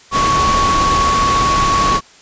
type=tone in noise; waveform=sine; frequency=1115 Hz; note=C#6; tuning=10 cents sharp; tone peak=-12 dBFS; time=0.11-2.01 s; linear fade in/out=50 ms; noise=pink; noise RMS=-18 dBFS; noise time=0.11-2.01 s; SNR=+3 dB; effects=white hiss -44 dBFS RMS until 2.21 s + resampled to 16000 Hz